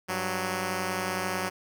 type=tone pair together; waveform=5% pulse; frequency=98 / 185 Hz; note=G2 / F#3; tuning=0 / 0 cents; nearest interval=major seventh; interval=1100 cents; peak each=-24 / -18 dBFS; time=0.08-1.5 s; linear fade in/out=20 ms; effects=none